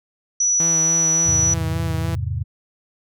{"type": "tone", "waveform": "sine", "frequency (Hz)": 5900, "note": "F#8", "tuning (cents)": -6, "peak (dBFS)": -15, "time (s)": [0.4, 1.54], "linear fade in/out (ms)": 5}
{"type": "tone with vibrato", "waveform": "sawtooth", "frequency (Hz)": 163.4, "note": "E3", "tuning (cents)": -15, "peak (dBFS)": -21, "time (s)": [0.6, 2.15], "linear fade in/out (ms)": 0, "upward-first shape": "sine", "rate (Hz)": 3.5, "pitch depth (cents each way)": 27}
{"type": "chord", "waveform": "sine", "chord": "E augmented", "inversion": "none", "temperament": "equal with one note detuned", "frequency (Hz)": [82.41, 103.83, 131.19], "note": ["E2", "G#2", "B#2"], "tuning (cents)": [0, 0, 5], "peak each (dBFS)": [-25, -25, -27], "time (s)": [1.25, 2.44], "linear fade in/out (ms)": 20}
{"effects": []}